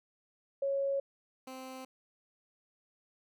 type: tone pair in turn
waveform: sine / 15% pulse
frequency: 552 / 260.5 Hz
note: C#5 / C4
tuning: -7 / -7 cents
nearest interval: octave + minor second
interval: 1300 cents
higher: first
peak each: -29 / -37 dBFS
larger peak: first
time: 0.62-1 / 1.47-1.85 s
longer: neither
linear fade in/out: 5 ms
effects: none